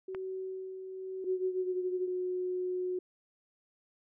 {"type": "tone with tremolo", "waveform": "sine", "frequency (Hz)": 377.1, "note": "F#4", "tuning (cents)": 33, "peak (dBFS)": -35, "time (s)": [0.08, 2.08], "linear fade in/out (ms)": 5, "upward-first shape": "sine", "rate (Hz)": 1, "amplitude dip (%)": 45}
{"type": "click", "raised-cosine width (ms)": 0.5, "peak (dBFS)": -28, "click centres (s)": 0.148}
{"type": "tone with pitch glide", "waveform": "sine", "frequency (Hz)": [370, 364.9], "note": ["F#4", "F#4"], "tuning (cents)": [0, -24], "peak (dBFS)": -31, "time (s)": [1.24, 2.99], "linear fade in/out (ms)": 5, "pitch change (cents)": -24, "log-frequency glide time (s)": [1.55, 1.75]}
{"effects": []}